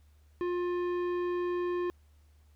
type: tone with tanh clipping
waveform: triangle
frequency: 353.8 Hz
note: F4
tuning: 23 cents sharp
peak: -31 dBFS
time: 0.41-1.9 s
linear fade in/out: 0 ms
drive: 17 dB
effects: added 74 Hz sine -58 dBFS peak until 2.55 s + pink hiss -72 dBFS RMS until 2.55 s